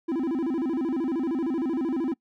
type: tone with vibrato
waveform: triangle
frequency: 293.7 Hz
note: D4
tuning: in tune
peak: -22 dBFS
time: 0.08-2.14 s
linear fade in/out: 10 ms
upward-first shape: square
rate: 13 Hz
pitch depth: 220 cents each way
effects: noise-tail reverb RT60 0.1 s tail -23 dB re dry